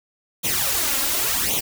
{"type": "noise with flanger", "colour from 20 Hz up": "white", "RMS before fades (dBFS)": -22, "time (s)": [0.43, 1.61], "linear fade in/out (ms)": 20, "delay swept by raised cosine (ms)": [0.3, 3.7], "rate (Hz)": 0.9, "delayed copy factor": 0.75, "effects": []}